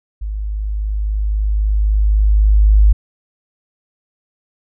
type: tone with level ramp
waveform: sine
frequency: 51.9 Hz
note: G#1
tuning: in tune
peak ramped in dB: -20 to -5 dBFS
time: 0.21-2.93 s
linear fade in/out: 10 ms
effects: none